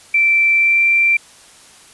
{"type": "tone with pitch glide", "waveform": "sine", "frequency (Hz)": [2339, 2354], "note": ["D7", "D7"], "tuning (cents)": [-8, 3], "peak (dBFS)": -10, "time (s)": [0.14, 1.17], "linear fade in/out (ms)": 5, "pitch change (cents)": 11, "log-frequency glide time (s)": [0.54, 0.83], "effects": ["white hiss -44 dBFS RMS until 1.93 s", "resampled to 24000 Hz"]}